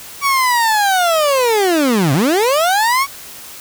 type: linear two-way sweep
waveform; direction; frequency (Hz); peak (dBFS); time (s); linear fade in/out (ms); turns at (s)
30% pulse; down then up; 1141 to 126.2 to 1141; -9; 0.21-3.07; 50; 2.13
effects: white hiss -34 dBFS RMS until 3.6 s